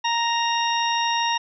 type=harmonic tone; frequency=932.3 Hz; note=A#5; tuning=in tune; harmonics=1 / 2 / 3 / 4 / 6; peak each=-22 / -29 / -28 / -29 / -31 dBFS; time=0.04-1.38 s; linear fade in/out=10 ms; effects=none